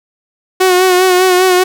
sawtooth tone with vibrato, 367.7 Hz, F#4, 11 cents flat, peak -3 dBFS, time 0.6-1.64 s, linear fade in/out 10 ms, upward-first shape sine, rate 5 Hz, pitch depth 38 cents each way, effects none

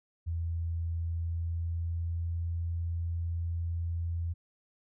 sine tone with pitch glide, 83.5 to 84.47 Hz, E2 to E2, +23 to +43 cents, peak -30 dBFS, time 0.26-4.34 s, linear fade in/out 20 ms, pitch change +20 cents, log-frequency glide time 0.95-2.48 s, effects none

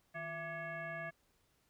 sine tone with frequency modulation, 1174.7 Hz, D6, in tune, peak -40 dBFS, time 0.14-1.11 s, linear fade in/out 20 ms, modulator 508 Hz, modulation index 1.9, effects pink hiss -75 dBFS RMS until 1.69 s

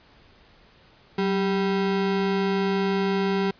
square ring-modulated tone, 292.1 Hz, D4, 9 cents flat, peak -19 dBFS, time 1.18-3.51 s, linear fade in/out 5 ms, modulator 103 Hz, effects pink hiss -55 dBFS RMS until 3.59 s + resampled to 11025 Hz

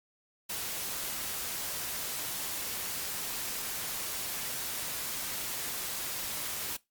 white noise, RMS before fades -36 dBFS, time 0.49-6.77 s, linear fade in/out 10 ms, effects noise-tail reverb RT60 0.2 s tail -21 dB re dry + Opus 48 kbps

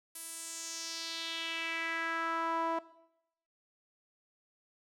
sawtooth tone with band-pass filter sweep, 329.6 Hz, E4, in tune, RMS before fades -37 dBFS, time 0.15-2.79 s, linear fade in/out 5 ms, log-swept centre 11000 to 820 Hz, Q 2.8, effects noise-tail reverb RT60 0.8 s tail -18 dB re dry

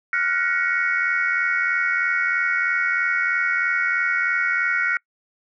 sine chord, Gb major seventh, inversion third, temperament equal with one note detuned, 1396.9 / 1480 / 1904.9 / 2217 Hz, F6 / Gb6 / Bb6 / Db7, 0 / 0 / +37 / 0 cents, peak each -24 dBFS, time 0.13-4.97 s, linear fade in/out 2 ms, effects noise-tail reverb RT60 0.1 s tail -26 dB re dry + tanh soft clip ceiling -9 dBFS

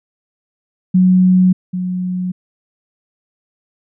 sine tone pair in turn, 184 / 182.2 Hz, F#3 / F#3, -9 / -26 cents, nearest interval unison, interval 17 cents, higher first, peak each -7 / -17 dBFS, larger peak first, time 0.94-1.53 / 1.73-2.32 s, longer neither, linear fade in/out 10 ms, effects none

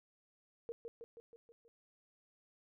sine tone with echo, 464.5 Hz, A#4, 6 cents flat, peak -39 dBFS, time 0.69-0.72 s, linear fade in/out 0 ms, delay 160 ms, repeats 6, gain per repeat -4 dB, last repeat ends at 1.68 s, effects none

